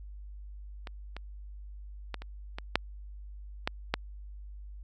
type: clicks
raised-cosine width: 0.3 ms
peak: -24 / -24 / -19 / -27 / -21 / -7 / -12 / -10 dBFS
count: 8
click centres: 0.872 / 1.166 / 2.143 / 2.22 / 2.585 / 2.756 / 3.675 / 3.94 s
effects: added 50 Hz sine -42 dBFS peak until 4.83 s